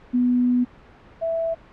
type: tone pair in turn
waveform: sine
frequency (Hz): 246.9 / 659.1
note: B3 / E5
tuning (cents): 0 / 0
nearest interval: octave + perfect fourth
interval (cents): 1700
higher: second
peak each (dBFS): -16 / -21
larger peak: first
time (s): 0.13-0.65 / 1.21-1.55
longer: first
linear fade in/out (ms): 20
effects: pink hiss -48 dBFS RMS until 1.72 s + low-pass 2000 Hz 12 dB/octave